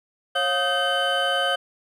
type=tone cluster; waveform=triangle; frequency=546 / 708 / 1250 / 1547 / 3049 Hz; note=C#5 / F5 / D#6 / G6 / G7; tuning=-26 / +23 / +8 / -23 / -49 cents; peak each=-25 / -25 / -28 / -24 / -24 dBFS; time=0.35-1.56 s; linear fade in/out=10 ms; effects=none